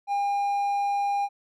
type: tone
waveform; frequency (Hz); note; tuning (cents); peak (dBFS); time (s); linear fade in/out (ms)
triangle; 806; G5; +48; -21; 0.07-1.29; 50
effects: none